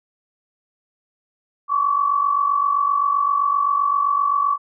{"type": "tone pair together", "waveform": "sine", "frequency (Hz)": [1096.3, 1144], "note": ["C#6", "D6"], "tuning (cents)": [-20, -46], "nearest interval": "minor second", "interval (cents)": 74, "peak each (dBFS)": [-22, -17], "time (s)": [1.68, 4.58], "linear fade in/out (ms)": 50, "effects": []}